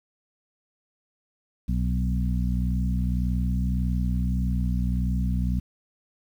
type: harmonic tone with a mistuned harmonic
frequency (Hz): 61.7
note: B1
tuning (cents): -1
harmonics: 1 / 2 / 3 / 4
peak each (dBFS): -24 / -30 / -28 / -35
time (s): 1.68-5.6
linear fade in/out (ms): 10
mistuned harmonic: 1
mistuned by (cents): +36
effects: 9-bit